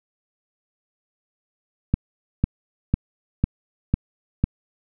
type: click train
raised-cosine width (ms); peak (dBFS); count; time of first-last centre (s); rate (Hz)
5; -5; 6; 1.94-4.44; 2
effects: none